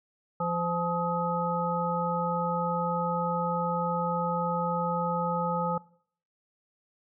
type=harmonic tone with a mistuned harmonic; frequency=171.9 Hz; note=F3; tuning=27 cents flat; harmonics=1 / 3 / 5 / 7; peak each=-32 / -32 / -32 / -32 dBFS; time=0.4-5.78 s; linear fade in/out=5 ms; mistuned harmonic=7; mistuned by=+81 cents; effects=noise-tail reverb RT60 0.6 s tail -22 dB re dry